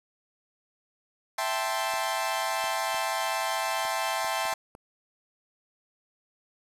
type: chord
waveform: sawtooth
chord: A minor seventh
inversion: second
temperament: equal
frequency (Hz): 659.3 / 784 / 880 / 1046.5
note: E5 / G5 / A5 / C6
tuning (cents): 0 / 0 / 0 / 0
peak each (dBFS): -29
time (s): 1.38-4.54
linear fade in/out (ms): 5
type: clicks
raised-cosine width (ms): 1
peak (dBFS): -32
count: 8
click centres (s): 1.938 / 2.641 / 2.945 / 3.852 / 4.246 / 4.454 / 4.528 / 4.751
effects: resampled to 32000 Hz + 8-bit